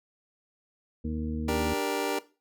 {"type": "harmonic tone", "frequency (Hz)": 77.78, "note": "D#2", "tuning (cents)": 0, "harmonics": [1, 2, 3, 4, 6], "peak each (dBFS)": [-33, -40, -32, -40, -42], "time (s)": [1.04, 1.74], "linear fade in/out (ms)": 10}
{"type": "chord", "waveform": "25% pulse", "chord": "G minor", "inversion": "second", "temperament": "just", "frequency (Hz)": [294, 392, 470.4], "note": ["D4", "G4", "Bb4"], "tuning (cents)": [2, 0, 16], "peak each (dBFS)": -28, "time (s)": [1.48, 2.19], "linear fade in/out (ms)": 5}
{"effects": ["noise-tail reverb RT60 0.3 s tail -17 dB re dry"]}